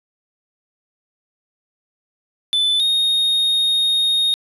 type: tone pair in turn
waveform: triangle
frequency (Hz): 3507 / 3714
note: A7 / A#7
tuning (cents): -6 / -7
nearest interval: minor second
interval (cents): 99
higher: second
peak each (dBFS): -13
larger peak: neither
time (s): 2.53-2.8 / 2.8-4.34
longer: second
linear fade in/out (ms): 0
effects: resampled to 32000 Hz